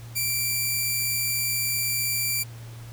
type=tone; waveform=5% pulse; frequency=2349 Hz; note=D7; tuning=in tune; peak=-14 dBFS; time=0.15-2.44 s; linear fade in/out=20 ms; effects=added 116 Hz sine -38 dBFS peak until 2.92 s + pink hiss -49 dBFS RMS until 2.92 s